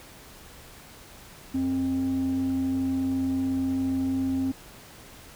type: tone pair together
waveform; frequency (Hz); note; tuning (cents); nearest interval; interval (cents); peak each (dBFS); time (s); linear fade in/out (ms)
sine; 89.3 / 265; F2 / C4; +39 / +22; octave + perfect fifth; 1883; -33 / -22; 1.54-4.52; 10
effects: tanh soft clip ceiling -21 dBFS + pink hiss -48 dBFS RMS until 5.35 s